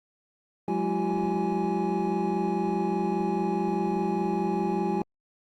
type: tone cluster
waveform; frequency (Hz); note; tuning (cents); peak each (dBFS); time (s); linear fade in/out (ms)
triangle; 182.2 / 207.1 / 340.2 / 384 / 831; F#3 / G#3 / F4 / G4 / G#5; -26 / -5 / -45 / -36 / +1; -29; 0.68-5.02; 2
effects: Opus 24 kbps